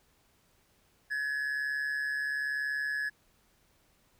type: tone with amplitude modulation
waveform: triangle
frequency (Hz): 1696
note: G#6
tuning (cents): +36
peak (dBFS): -26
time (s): 1.1-3.1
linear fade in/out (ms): 20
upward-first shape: sine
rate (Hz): 141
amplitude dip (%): 55
effects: pink hiss -68 dBFS RMS until 4.19 s